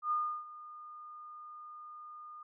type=tone with ADSR envelope; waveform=sine; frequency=1219 Hz; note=D#6; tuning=36 cents flat; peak=-28 dBFS; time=0.02-2.43 s; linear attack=91 ms; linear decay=330 ms; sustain=-18 dB; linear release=4 ms; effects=none